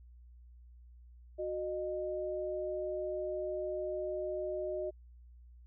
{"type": "tone pair together", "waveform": "sine", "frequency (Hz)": [367.6, 614], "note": ["F#4", "D#5"], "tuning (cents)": [-11, -23], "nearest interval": "major sixth", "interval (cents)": 888, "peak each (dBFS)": [-38, -36], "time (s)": [1.38, 4.91], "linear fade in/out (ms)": 20, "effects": ["added 60 Hz sine -53 dBFS peak until 5.66 s"]}